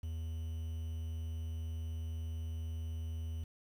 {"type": "tone with quantisation", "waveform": "triangle", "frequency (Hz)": 81, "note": "E2", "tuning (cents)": -30, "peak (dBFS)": -35, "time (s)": [0.03, 3.44], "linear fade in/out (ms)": 5, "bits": 10, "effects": []}